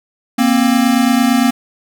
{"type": "tone pair together", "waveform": "square", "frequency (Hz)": [235.6, 264.4], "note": ["A#3", "C4"], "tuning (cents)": [19, 18], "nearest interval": "major second", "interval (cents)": 199, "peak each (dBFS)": [-13, -14], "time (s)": [0.38, 1.51], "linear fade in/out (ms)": 10, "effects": []}